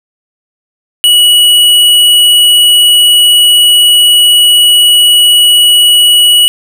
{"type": "tone", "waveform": "square", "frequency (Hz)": 2929, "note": "F#7", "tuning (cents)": -18, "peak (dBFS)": -3, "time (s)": [1.04, 6.48], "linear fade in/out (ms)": 0, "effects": []}